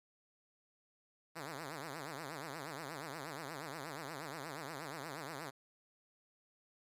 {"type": "tone with vibrato", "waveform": "5% pulse", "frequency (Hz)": 149.3, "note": "D3", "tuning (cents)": 29, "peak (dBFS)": -32, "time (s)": [1.35, 5.51], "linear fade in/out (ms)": 20, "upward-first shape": "triangle", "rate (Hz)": 8.4, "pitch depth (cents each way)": 250, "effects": ["resampled to 32000 Hz", "12-bit"]}